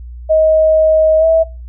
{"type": "tone with pitch glide", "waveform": "sine", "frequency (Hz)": [630, 649.6], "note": ["D#5", "E5"], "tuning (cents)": [21, -26], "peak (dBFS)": -7, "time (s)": [0.29, 1.44], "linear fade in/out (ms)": 20, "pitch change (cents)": 53, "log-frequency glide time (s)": [1.19, 1.25], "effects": ["noise-tail reverb RT60 0.3 s tail -24 dB re dry", "added 60 Hz sine -27 dBFS peak until 1.68 s"]}